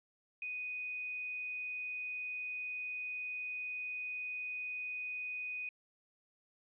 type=tone with quantisation; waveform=sine; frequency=2489 Hz; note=D#7; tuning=in tune; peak=-38 dBFS; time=0.42-5.69 s; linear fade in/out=2 ms; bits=11; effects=resampled to 8000 Hz